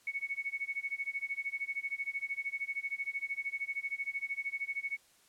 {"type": "tone with tremolo", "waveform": "sine", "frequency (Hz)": 2217, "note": "C#7", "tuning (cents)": 0, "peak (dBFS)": -31, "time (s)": [0.07, 4.97], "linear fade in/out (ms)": 2, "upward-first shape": "sine", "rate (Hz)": 13, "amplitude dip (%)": 95, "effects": ["white hiss -65 dBFS RMS until 5.28 s", "low-pass 11000 Hz 12 dB/octave"]}